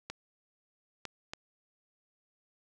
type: clicks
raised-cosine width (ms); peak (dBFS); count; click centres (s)
0.2; -21; 3; 0.1 / 1.053 / 1.335
effects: none